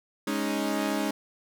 sawtooth chord, Ab suspended fourth, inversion none, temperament equal, 207.7 / 277.2 / 311.1 Hz, Ab3 / Db4 / Eb4, 0 / 0 / 0 cents, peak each -27 dBFS, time 0.27-1.11 s, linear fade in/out 5 ms, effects none

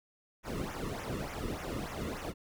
brown noise with flanger, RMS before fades -38 dBFS, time 0.43-2.34 s, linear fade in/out 50 ms, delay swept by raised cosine 0.22 to 1.32 ms, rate 3.4 Hz, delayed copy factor -0.85, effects none

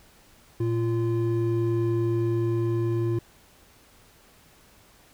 triangle tone pair together, 115 / 344.6 Hz, A#2 / F4, -23 / -23 cents, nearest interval octave + perfect fifth, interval 1900 cents, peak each -23 dBFS, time 0.6-3.19 s, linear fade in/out 5 ms, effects pink hiss -56 dBFS RMS until 5.13 s

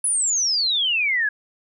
sine exponential sweep, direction down, 10430 to 1636 Hz, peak -18 dBFS, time 0.04-1.29 s, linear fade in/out 5 ms, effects none

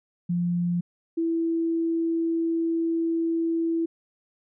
sine tone pair in turn, 174.61 / 330.6 Hz, F3 / E4, 0 / +5 cents, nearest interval major seventh, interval 1105 cents, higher second, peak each -22 dBFS, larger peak neither, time 0.29-0.81 / 1.17-3.86 s, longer second, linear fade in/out 10 ms, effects none

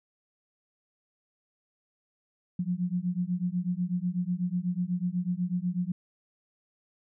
sine beating tone pair, 174.61 / 182.71 Hz, F3 / F#3, 0 / -22 cents, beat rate 8.1 Hz, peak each -30 dBFS, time 2.59-5.92 s, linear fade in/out 5 ms, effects none

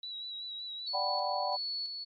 sine tone with vibrato, 3901 Hz, B7, 22 cents flat, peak -38 dBFS, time 0.03-0.88 s, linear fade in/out 2 ms, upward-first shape sine, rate 5.3 Hz, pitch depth 31 cents each way
sine tone with tremolo, 4415 Hz, C#8, 8 cents flat, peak -33 dBFS, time 0.86-2.05 s, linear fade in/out 20 ms, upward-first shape square, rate 1.5 Hz, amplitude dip 40%
sine chord, G major seventh, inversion second, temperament equal, 587.3 / 740 / 784 / 987.8 Hz, D5 / F#5 / G5 / B5, 0 / 0 / 0 / 0 cents, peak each -36 / -35 / -36 / -36 dBFS, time 0.93-1.57 s, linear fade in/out 20 ms
effects MP3 32 kbps

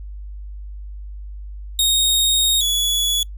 sawtooth tone pair in turn, 3729 / 3397 Hz, A#7 / G#7, 0 / +38 cents, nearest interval major second, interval 162 cents, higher first, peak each -11 / -14 dBFS, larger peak first, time 1.79-2.61 / 2.61-3.23 s, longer first, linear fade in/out 2 ms, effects noise-tail reverb RT60 0.1 s tail -24 dB re dry + added 50 Hz sine -30 dBFS peak until 3.37 s

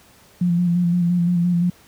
sine tone with vibrato, 174.61 Hz, F3, in tune, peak -15 dBFS, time 0.41-1.7 s, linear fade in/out 5 ms, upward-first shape square, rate 5.8 Hz, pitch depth 28 cents each way, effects pink hiss -51 dBFS RMS until 1.87 s + high-pass 60 Hz 12 dB/octave

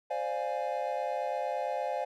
triangle chord, D half-diminished seventh, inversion third, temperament equal with one note detuned, 523.3 / 592.1 / 698.5 / 830.6 Hz, C5 / D5 / F5 / Ab5, 0 / +14 / 0 / 0 cents, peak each -34 dBFS, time 0.1-2.05 s, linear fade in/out 10 ms, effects none

